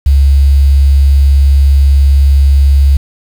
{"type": "tone with quantisation", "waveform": "sine", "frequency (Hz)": 69.3, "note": "C#2", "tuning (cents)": 0, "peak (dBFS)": -3, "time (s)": [0.06, 2.97], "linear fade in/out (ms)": 5, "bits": 5, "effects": []}